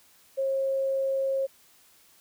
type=tone; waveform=sine; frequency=539 Hz; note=C#5; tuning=49 cents flat; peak=-24 dBFS; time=0.37-1.47 s; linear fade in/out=20 ms; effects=white hiss -59 dBFS RMS until 2.2 s